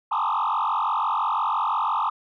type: tone with frequency modulation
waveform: sine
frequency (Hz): 1046.5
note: C6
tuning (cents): 0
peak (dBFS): -19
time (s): 0.11-2.1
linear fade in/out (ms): 10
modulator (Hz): 45.9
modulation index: 4.7
effects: tanh soft clip ceiling -19 dBFS